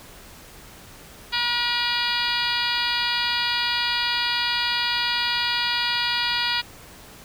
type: harmonic tone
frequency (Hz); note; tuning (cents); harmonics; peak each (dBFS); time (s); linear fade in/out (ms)
480; B4; -49; 2 / 3 / 4 / 5 / 6 / 7 / 8 / 9 / 10; -30 / -30 / -30 / -30 / -30 / -30 / -30 / -30 / -30; 1.32-6.62; 20
effects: pink hiss -45 dBFS RMS until 7.24 s